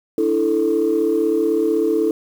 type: chord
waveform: sine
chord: D suspended second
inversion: none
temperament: equal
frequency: 293.7 / 329.6 / 440 Hz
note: D4 / E4 / A4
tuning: 0 / 0 / 0 cents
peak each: -23 / -18 / -17 dBFS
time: 0.18-2.11 s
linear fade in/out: 2 ms
effects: tanh soft clip ceiling -8 dBFS + 7-bit